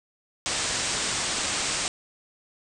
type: low-pass noise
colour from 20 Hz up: white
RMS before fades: -28 dBFS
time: 0.46-1.88 s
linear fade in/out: 0 ms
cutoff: 8800 Hz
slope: 96 dB/octave
effects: none